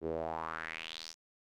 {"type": "tone with band-pass filter sweep", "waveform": "sawtooth", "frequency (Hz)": 80.9, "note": "E2", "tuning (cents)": -32, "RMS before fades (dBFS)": -40, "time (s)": [0.01, 1.15], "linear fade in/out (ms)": 50, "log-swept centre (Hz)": [370, 6000], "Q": 3.8, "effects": []}